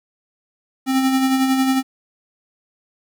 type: tone with tremolo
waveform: square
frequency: 264 Hz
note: C4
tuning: 16 cents sharp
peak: -14 dBFS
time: 0.86-1.83 s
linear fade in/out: 50 ms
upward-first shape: sine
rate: 11 Hz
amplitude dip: 40%
effects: 9-bit